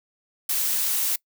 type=noise; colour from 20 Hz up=blue; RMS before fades=-24 dBFS; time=0.49-1.16 s; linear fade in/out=5 ms; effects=noise-tail reverb RT60 0.1 s tail -24 dB re dry